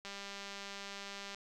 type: click train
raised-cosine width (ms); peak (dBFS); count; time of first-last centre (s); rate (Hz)
0.2; -28; 259; 0.05-1.346; 199
effects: none